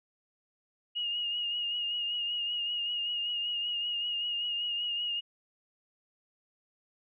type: tone with vibrato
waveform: sine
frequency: 2863 Hz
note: F7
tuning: 42 cents sharp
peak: -30 dBFS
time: 0.95-5.21 s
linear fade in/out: 20 ms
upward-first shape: triangle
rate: 5.2 Hz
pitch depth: 40 cents each way
effects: none